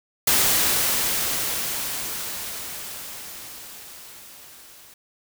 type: noise with level ramp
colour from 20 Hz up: white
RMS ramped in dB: -18 to -48 dBFS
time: 0.27-4.94 s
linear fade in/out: 5 ms
effects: none